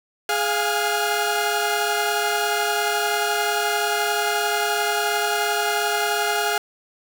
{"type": "tone cluster", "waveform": "sawtooth", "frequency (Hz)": [417.7, 695, 824, 1427], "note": ["G#4", "F5", "G#5", "F6"], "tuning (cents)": [10, -9, -14, 37], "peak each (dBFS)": -22, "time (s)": [0.29, 6.58], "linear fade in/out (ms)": 2, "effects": []}